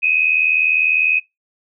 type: tone pair together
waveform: sine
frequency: 2485 / 2565 Hz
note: D#7 / E7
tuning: -3 / -48 cents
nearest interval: minor second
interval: 55 cents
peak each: -16 dBFS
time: 0.02-1.2 s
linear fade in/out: 20 ms
effects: noise-tail reverb RT60 0.2 s tail -24 dB re dry